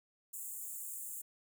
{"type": "high-pass noise", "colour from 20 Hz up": "pink", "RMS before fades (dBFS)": -44, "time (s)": [0.33, 1.22], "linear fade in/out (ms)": 10, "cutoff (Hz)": 7000, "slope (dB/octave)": 96, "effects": []}